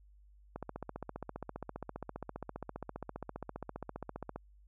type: click train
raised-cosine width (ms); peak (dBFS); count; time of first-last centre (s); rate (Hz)
1; -26; 58; 0.56-4.36; 15
effects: added 50 Hz sine -58 dBFS peak until 4.67 s